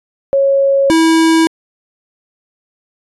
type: tone pair in turn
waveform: sine / square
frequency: 550 / 325 Hz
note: C#5 / E4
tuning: -14 / -24 cents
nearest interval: major sixth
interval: 910 cents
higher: first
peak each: -8 dBFS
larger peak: neither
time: 0.33-0.9 / 0.9-1.47 s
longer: neither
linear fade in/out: 0 ms
effects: resampled to 24000 Hz